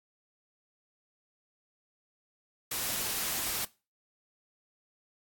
white noise, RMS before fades -33 dBFS, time 2.71-3.65 s, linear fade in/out 5 ms, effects noise-tail reverb RT60 0.3 s tail -20 dB re dry + AAC 64 kbps

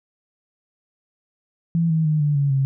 sine tone with pitch steps, 166.9 / 160.1 / 153.58 / 147.32 / 141.32 / 135.56 Hz, E3 / D#3 / D#3 / D3 / C#3 / C#3, +22 / +50 / -22 / +6 / +34 / -38 cents, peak -16 dBFS, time 1.75-2.65 s, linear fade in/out 0 ms, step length 150 ms, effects none

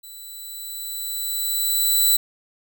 5% pulse tone with level ramp, 3983 Hz, B7, 14 cents sharp, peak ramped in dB -31 to -6 dBFS, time 0.03-2.17 s, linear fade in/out 10 ms, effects none

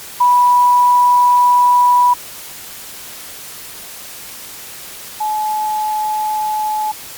sine tone pair in turn, 981 / 855.6 Hz, B5 / A5, -12 / -49 cents, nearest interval major second, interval 237 cents, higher first, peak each -7 / -15 dBFS, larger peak first, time 0.2-2.14 / 5.2-6.92 s, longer first, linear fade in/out 10 ms, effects white hiss -32 dBFS RMS until 7.17 s + MP3 96 kbps

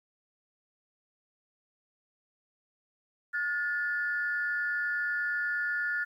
sine tone pair together, 1434 / 1745.8 Hz, F6 / A6, +45 / -14 cents, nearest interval minor third, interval 341 cents, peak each -30 / -31 dBFS, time 3.33-6.05 s, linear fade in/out 20 ms, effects tanh soft clip ceiling -20 dBFS + 11-bit

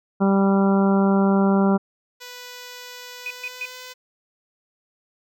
harmonic tone, 196 Hz, G3, in tune, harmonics 1 / 2 / 3 / 4 / 5 / 6 / 7, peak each -16 / -23 / -27 / -28 / -30 / -34 / -31 dBFS, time 0.2-1.78 s, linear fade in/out 20 ms
5% pulse tone with pitch glide, 493.9 to 504.3 Hz, B4 to B4, 0 to +36 cents, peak -25 dBFS, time 2.2-3.94 s, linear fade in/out 20 ms, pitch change +36 cents, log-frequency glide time 3.21-3.75 s
sine tone bursts, 2489 Hz, D#7, in tune, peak -26 dBFS, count 3, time 3.26-3.655 s, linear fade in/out 2 ms, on 45 ms, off 130 ms
effects none

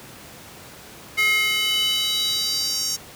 square tone with high-pass filter sweep, 427.4 Hz, G#4, 50 cents sharp, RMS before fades -22 dBFS, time 1.17-2.97 s, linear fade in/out 20 ms, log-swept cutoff 2000 to 5900 Hz, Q 4.4, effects pink hiss -42 dBFS RMS until 3.15 s + high-pass 80 Hz 12 dB/octave

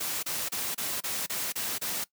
white noise bursts, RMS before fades -32 dBFS, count 8, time 0-2.043 s, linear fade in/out 10 ms, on 230 ms, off 29 ms, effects noise-tail reverb RT60 0.1 s tail -20 dB re dry + high-pass 100 Hz 12 dB/octave

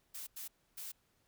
blue noise bursts at uneven times, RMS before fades -45 dBFS, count 3, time 0.14-0.27 / 0.36-0.48 / 0.77-0.92 s, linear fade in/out 10 ms, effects pink hiss -75 dBFS RMS until 1.27 s

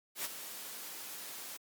white noise with ADSR envelope, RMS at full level -35 dBFS, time 0.15-1.57 s, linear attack 100 ms, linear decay 20 ms, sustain -10 dB, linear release 5 ms, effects high-pass 200 Hz 12 dB/octave + Opus 48 kbps

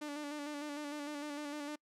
sawtooth tone with vibrato, 293.7 Hz, D4, in tune, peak -36 dBFS, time 0.01-1.76 s, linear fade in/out 10 ms, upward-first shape square, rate 6.6 Hz, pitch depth 34 cents each way, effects noise-tail reverb RT60 0.1 s tail -26 dB re dry + low-pass 10000 Hz 12 dB/octave

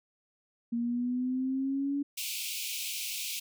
sine exponential sweep, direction up, 233.1 to 285.5 Hz, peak -28 dBFS, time 0.72-2.03 s, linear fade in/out 10 ms
pink high-pass noise, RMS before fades -36 dBFS, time 2.17-3.4 s, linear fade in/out 10 ms, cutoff 2300 Hz, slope 96 dB/octave
effects none

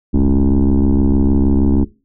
sine tone with frequency modulation, 142.5 Hz, C#3, 48 cents sharp, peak -7 dBFS, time 0.13-1.85 s, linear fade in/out 20 ms, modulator 66.5 Hz, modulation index 2.6, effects noise-tail reverb RT60 0.3 s tail -21 dB re dry + tanh soft clip ceiling -8 dBFS

